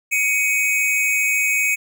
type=tone pair together; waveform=square; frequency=2242 / 2517 Hz; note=C#7 / D#7; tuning=+19 / +19 cents; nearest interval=major second; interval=200 cents; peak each=-20 dBFS; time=0.11-1.76 s; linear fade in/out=20 ms; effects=none